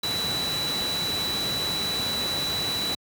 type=tone in noise; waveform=sine; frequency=3951 Hz; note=B7; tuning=in tune; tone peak=-26 dBFS; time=0.03-2.95 s; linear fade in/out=5 ms; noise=pink; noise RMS=-31 dBFS; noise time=0.03-2.95 s; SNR=+2 dB; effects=high-pass 100 Hz 12 dB/octave